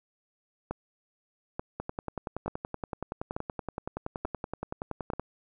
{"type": "two click trains", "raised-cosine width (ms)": 1, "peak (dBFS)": [-19, -18], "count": [37, 6], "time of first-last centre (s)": [[1.8, 5.196], [0.71, 5.135]], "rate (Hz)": [10.6, 1.13], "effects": []}